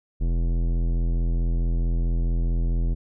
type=tone with tanh clipping; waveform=sine; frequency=42.29 Hz; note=E1; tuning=45 cents sharp; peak=-22 dBFS; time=0.2-2.95 s; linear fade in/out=20 ms; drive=16 dB; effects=none